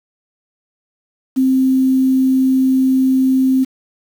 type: tone with quantisation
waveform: sine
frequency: 262.1 Hz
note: C4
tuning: 3 cents sharp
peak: -10 dBFS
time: 1.36-3.65 s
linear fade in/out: 20 ms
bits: 6
effects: none